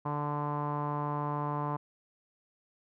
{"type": "tone with low-pass filter", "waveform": "sawtooth", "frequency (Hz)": 146.83, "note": "D3", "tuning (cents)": 0, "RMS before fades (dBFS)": -33, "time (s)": [0.05, 1.77], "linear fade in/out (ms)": 10, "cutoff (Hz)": 1000, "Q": 6.2, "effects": []}